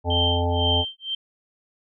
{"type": "harmonic tone", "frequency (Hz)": 86.8, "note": "F2", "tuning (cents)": -10, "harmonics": [1, 3, 5, 7, 9, 10], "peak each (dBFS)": [-22, -30, -29, -29, -30, -30], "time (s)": [0.04, 0.85], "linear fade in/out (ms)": 50}
{"type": "tone with tremolo", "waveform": "sine", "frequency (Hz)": 3136, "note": "G7", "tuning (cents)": 0, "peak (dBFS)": -20, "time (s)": [0.1, 1.15], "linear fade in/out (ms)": 5, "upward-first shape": "sine", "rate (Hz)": 2, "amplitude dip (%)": 100}
{"effects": []}